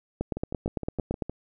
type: two click trains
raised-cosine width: 2 ms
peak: -20 / -14 dBFS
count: 7 / 10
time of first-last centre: 0.37-1.296 / 0.21-1.222 s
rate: 6.48 / 8.89 Hz
effects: none